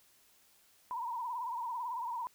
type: tone with vibrato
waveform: sine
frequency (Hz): 960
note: B5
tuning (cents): -49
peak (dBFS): -35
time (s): 0.91-2.27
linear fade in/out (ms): 0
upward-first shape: sine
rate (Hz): 18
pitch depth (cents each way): 93
effects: white hiss -66 dBFS RMS until 2.34 s